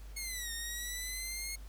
10% pulse linear two-way sweep, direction down then up, 2185 to 1834 to 2168 Hz, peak -29 dBFS, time 0.16-1.56 s, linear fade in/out 10 ms, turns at 0.52 s, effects added 50 Hz sine -45 dBFS peak until 1.68 s + pink hiss -60 dBFS RMS until 1.68 s

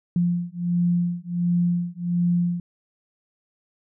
sine beating tone pair, 173.8 / 175.2 Hz, F3 / F3, -8 / +6 cents, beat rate 1.4 Hz, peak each -23 dBFS, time 0.16-2.6 s, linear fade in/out 2 ms, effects none

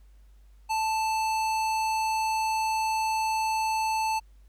square tone with low-pass filter, 880 Hz, A5, in tune, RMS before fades -27 dBFS, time 0.69-4.2 s, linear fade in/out 20 ms, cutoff 11000 Hz, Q 0.62, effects added 50 Hz sine -51 dBFS peak until 4.48 s + pink hiss -70 dBFS RMS until 4.48 s

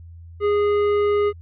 sine tone with tanh clipping, 412.2 Hz, G#4, 13 cents flat, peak -18 dBFS, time 0.4-1.33 s, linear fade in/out 50 ms, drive 12 dB, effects added 84 Hz sine -38 dBFS peak until 1.41 s + resampled to 8000 Hz

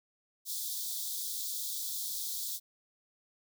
white high-pass noise, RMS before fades -37 dBFS, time 0.45-2.6 s, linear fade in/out 50 ms, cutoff 3400 Hz, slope 96 dB/octave, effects none

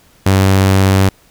sawtooth tone, 96.2 Hz, G2, 32 cents flat, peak -4 dBFS, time 0.26-1.09 s, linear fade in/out 5 ms, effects pink hiss -49 dBFS RMS until 1.3 s

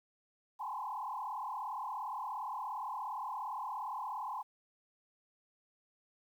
sine tone with frequency modulation, 932.3 Hz, A#5, in tune, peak -37 dBFS, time 0.59-4.43 s, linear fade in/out 20 ms, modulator 37.2 Hz, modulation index 3.5, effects 11-bit

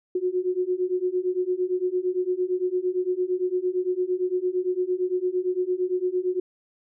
sine beating tone pair, 360 / 368.8 Hz, F#4 / F#4, -47 / -6 cents, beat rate 8.8 Hz, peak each -26 / -25 dBFS, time 0.15-6.4 s, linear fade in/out 5 ms, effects none

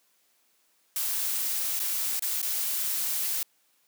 blue noise with dropouts, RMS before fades -29 dBFS, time 0.96-3.43 s, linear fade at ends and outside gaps 2 ms, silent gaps 1.794-1.799 / 2.195-2.222 / 2.417-2.427 s, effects white hiss -68 dBFS RMS until 3.87 s + high-pass 200 Hz 12 dB/octave

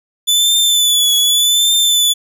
sawtooth tone with vibrato, 3481 Hz, A7, 19 cents flat, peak -7 dBFS, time 0.27-2.14 s, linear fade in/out 20 ms, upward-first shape triangle, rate 0.85 Hz, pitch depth 56 cents each way, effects none

